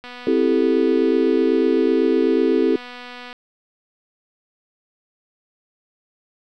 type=click train; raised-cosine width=0.3 ms; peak=-21 dBFS; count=810; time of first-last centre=0.04-3.329 s; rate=246 Hz
type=chord; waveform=sine; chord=A minor seventh; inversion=first; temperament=equal; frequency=261.6 / 329.6 / 392 / 440 Hz; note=C4 / E4 / G4 / A4; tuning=0 / 0 / 0 / 0 cents; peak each=-20 dBFS; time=0.27-2.76 s; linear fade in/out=2 ms
effects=none